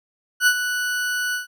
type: tone with ADSR envelope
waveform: 40% pulse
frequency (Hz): 1480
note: F#6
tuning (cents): 0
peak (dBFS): -11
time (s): 0.4-1.47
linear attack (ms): 68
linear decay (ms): 66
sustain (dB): -10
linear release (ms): 130
effects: none